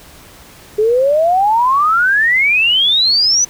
sine exponential sweep, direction up, 415.3 to 6110 Hz, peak -9 dBFS, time 0.78-3.45 s, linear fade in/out 10 ms, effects pink hiss -40 dBFS RMS until 3.49 s

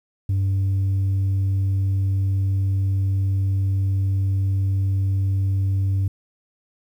sine tone, 96.9 Hz, G2, 20 cents flat, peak -15 dBFS, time 0.29-6.08 s, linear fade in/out 5 ms, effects tanh soft clip ceiling -17 dBFS + 9-bit

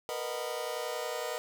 sawtooth chord, B major seventh, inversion third, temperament just, 463 / 493.9 / 617.4 / 740.8 Hz, A#4 / B4 / D#5 / F#5, -12 / 0 / -14 / +2 cents, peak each -36 / -34 / -34 / -39 dBFS, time 0.09-1.38 s, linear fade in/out 0 ms, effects none

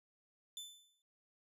sawtooth tone with exponential decay, 3520 Hz, A7, in tune, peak -39 dBFS, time 0.57-1.02 s, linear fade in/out 1 ms, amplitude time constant 96 ms, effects resampled to 32000 Hz

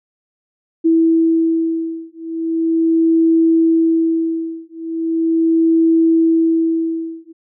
sine beating tone pair, 327.2 / 327.59 Hz, E4 / E4, -13 / -11 cents, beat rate 0.39 Hz, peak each -15 dBFS, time 0.84-7.33 s, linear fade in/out 20 ms, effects none

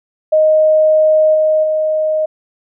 sine tone with level steps, 622.3 Hz, D#5, in tune, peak -7 / -9 / -12 dBFS, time 0.32-2.26 s, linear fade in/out 10 ms, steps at 1.34 / 1.63 s, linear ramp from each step 10 ms, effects none

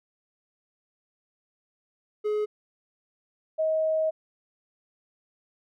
triangle / sine tone pair in turn, 422.3 / 632.7 Hz, G#4 / D#5, +29 / +29 cents, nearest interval perfect fifth, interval 700 cents, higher second, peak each -22 dBFS, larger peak neither, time 2.24-2.46 / 3.58-4.11 s, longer second, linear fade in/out 20 ms, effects none

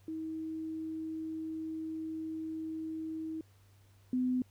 sine tone pair in turn, 318.7 / 253 Hz, D#4 / B3, +42 / +42 cents, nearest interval major third, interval 400 cents, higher first, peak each -36 / -28 dBFS, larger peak second, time 0.08-3.41 / 4.13-4.42 s, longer first, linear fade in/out 2 ms, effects added 98 Hz sine -60 dBFS peak until 4.5 s + pink hiss -69 dBFS RMS until 4.5 s

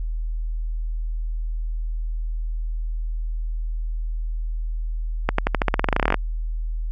accelerating click train, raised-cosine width 0.5 ms, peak -3 dBFS, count 19, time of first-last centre 5.29-6.143 s, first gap 94 ms, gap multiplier 0.91, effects added 40 Hz sine -23 dBFS peak until 6.91 s

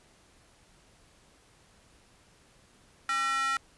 square tone with high-pass filter, 270.1 Hz, C#4, 45 cents flat, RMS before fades -29 dBFS, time 3.09-3.57 s, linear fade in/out 2 ms, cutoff 1500 Hz, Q 7, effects pink hiss -61 dBFS RMS until 3.77 s + resampled to 24000 Hz

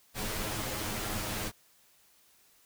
pink noise with comb filter, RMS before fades -35 dBFS, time 0.14-1.52 s, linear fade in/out 50 ms, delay 9.5 ms, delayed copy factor +0.65, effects white hiss -64 dBFS RMS until 2.65 s

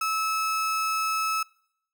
35% pulse tone, 1300 Hz, E6, 24 cents flat, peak -23 dBFS, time 0.01-1.43 s, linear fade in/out 5 ms, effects noise-tail reverb RT60 0.7 s tail -24 dB re dry

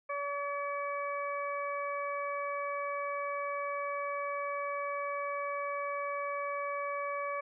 harmonic tone, 570 Hz, C#5, 48 cents sharp, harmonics 1 / 2 / 3 / 4, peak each -37 / -36 / -46 / -42 dBFS, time 0.09-7.41 s, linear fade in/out 10 ms, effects none

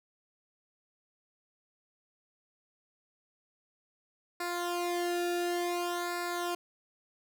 sawtooth tone with flanger, 350 Hz, F4, 4 cents sharp, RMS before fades -33 dBFS, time 4.4-6.55 s, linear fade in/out 5 ms, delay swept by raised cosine 0.32 to 0.94 ms, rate 0.56 Hz, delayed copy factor -0.85, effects none

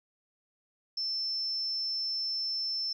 sine tone, 5320 Hz, E8, 15 cents sharp, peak -30 dBFS, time 0.97-2.93 s, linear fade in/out 5 ms, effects 11-bit

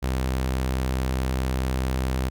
sawtooth tone, 64.7 Hz, C2, 19 cents flat, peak -19 dBFS, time 0.02-2.3 s, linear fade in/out 20 ms, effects none

